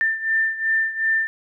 sine beating tone pair, 1787 / 1789.7 Hz, A6 / A6, +26 / +29 cents, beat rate 2.7 Hz, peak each -20 / -24 dBFS, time 0.01-1.27 s, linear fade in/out 0 ms, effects none

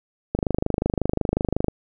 click train, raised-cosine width 2 ms, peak -7 dBFS, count 35, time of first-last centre 0.35-1.683 s, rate 25.5 Hz, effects none

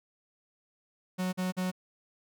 45% pulse tone bursts, 184 Hz, F#3, 9 cents flat, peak -29 dBFS, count 3, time 1.18-1.716 s, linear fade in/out 20 ms, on 150 ms, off 43 ms, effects none

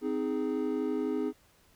triangle chord, Ab major, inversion first, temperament just, 259.6 / 311.5 / 415.3 Hz, C4 / Eb4 / Ab4, -13 / +2 / 0 cents, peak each -31 dBFS, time 0.01-1.33 s, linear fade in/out 50 ms, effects pink hiss -64 dBFS RMS until 1.75 s

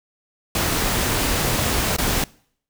pink noise with dropouts, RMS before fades -21 dBFS, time 0.55-2.24 s, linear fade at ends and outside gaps 2 ms, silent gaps 1.965-1.984 s, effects noise-tail reverb RT60 0.6 s tail -24 dB re dry

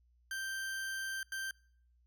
40% pulse tone bursts at uneven times, 1568 Hz, G6, in tune, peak -36 dBFS, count 2, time 0.31-1.23 / 1.32-1.51 s, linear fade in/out 2 ms, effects noise-tail reverb RT60 0.6 s tail -25 dB re dry + added 60 Hz sine -66 dBFS peak until 2.06 s

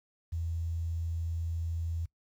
sine tone with quantisation, 83.1 Hz, E2, 15 cents sharp, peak -31 dBFS, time 0.32-2.06 s, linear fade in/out 10 ms, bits 10, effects noise-tail reverb RT60 0.1 s tail -22 dB re dry

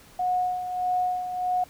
sine tone with tremolo, 728 Hz, F#5, 28 cents flat, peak -21 dBFS, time 0.19-1.64 s, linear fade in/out 5 ms, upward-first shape sine, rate 1.6 Hz, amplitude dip 60%, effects pink hiss -52 dBFS RMS until 1.69 s

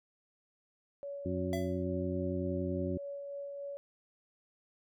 sine tone with tremolo, 564 Hz, C#5, 30 cents sharp, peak -38 dBFS, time 1.03-3.77 s, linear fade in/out 0 ms, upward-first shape sine, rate 3.5 Hz, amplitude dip 25%
harmonic tone, 90.7 Hz, F#2, 34 cents flat, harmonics 1 / 2 / 3 / 4, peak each -38 / -38 / -38 / -38 dBFS, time 1.25-2.98 s, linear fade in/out 10 ms
square tone with exponential decay, 669 Hz, E5, 25 cents sharp, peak -34 dBFS, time 1.53-1.84 s, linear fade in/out 1 ms, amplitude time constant 66 ms
effects none

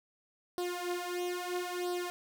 sawtooth tone with flanger, 355.9 Hz, F4, 33 cents sharp, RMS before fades -36 dBFS, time 0.58-2.1 s, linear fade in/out 0 ms, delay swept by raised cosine 0.21 to 5.31 ms, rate 0.76 Hz, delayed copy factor +0.8, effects none

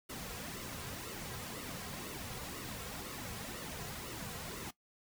pink noise with flanger, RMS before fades -44 dBFS, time 0.09-4.71 s, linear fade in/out 10 ms, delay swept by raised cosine 1.2 to 3.4 ms, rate 2 Hz, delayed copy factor -0.6, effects noise-tail reverb RT60 0.1 s tail -18 dB re dry

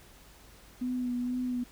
sine tone with vibrato, 248.1 Hz, B3, 8 cents sharp, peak -29 dBFS, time 0.81-1.64 s, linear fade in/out 10 ms, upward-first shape sine, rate 2.1 Hz, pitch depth 26 cents each way, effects added 50 Hz sine -57 dBFS peak until 1.71 s + pink hiss -56 dBFS RMS until 1.71 s

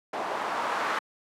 blue noise with low-pass filter sweep, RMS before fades -30 dBFS, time 0.13-0.99 s, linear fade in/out 5 ms, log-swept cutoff 770 to 1200 Hz, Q 1.8, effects high-pass 200 Hz 12 dB/octave

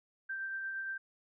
sine tone with tremolo, 1568 Hz, G6, in tune, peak -35 dBFS, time 0.29-0.98 s, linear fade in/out 10 ms, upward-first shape sine, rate 8.6 Hz, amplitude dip 25%, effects none

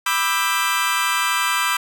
25% pulse chord, E minor seventh, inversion second, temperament just, 988.9 / 1186.7 / 1318.5 / 1582.2 Hz, B5 / D6 / E6 / G6, +2 / +18 / 0 / +16 cents, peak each -20 dBFS, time 0.06-1.77 s, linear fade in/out 5 ms, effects none

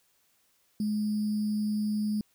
sine tone with sample-and-hold, 211.2 Hz, G#3, 29 cents sharp, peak -26 dBFS, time 0.8-2.21 s, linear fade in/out 2 ms, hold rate 4900 Hz, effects white hiss -69 dBFS RMS until 2.34 s

